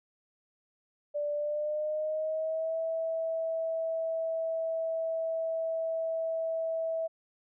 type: tone with pitch glide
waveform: sine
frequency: 587.3 to 651.7 Hz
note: D5 to E5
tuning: 0 to -20 cents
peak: -29 dBFS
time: 1.14-7.08 s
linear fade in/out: 20 ms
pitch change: +180 cents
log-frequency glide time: 1.33-2.77 s
effects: none